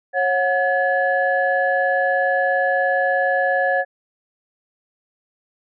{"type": "tone cluster", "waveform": "sine", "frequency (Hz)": [546, 729, 1705], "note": ["C#5", "F#5", "G#6"], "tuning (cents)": [-26, -26, 45], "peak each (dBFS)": -20, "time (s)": [0.13, 3.85], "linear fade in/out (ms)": 50, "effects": ["tanh soft clip ceiling -6 dBFS"]}